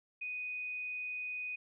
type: tone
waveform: sine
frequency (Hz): 2489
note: D#7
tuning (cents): 0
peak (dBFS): -37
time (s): 0.21-1.56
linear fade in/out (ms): 10
effects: none